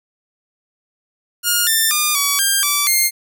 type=tone with pitch steps; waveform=5% pulse; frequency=1424 / 1788 / 1208 / 1136 / 1598 / 1157 / 2122 Hz; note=F6 / A6 / D6 / C#6 / G6 / D6 / C7; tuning=+33 / +27 / +48 / +42 / +33 / -26 / +24 cents; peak=-3 dBFS; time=1.43-3.11 s; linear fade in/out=50 ms; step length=240 ms; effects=none